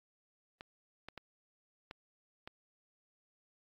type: clicks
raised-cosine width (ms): 0.3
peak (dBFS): -29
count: 5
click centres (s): 0.609 / 1.086 / 1.177 / 1.911 / 2.475
effects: AAC 48 kbps